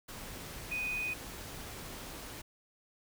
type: tone in noise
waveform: sine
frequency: 2489 Hz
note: D#7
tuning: in tune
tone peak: -33 dBFS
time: 0.71-1.14 s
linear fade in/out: 10 ms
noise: pink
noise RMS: -45 dBFS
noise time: 0.08-2.42 s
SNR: +9 dB
effects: none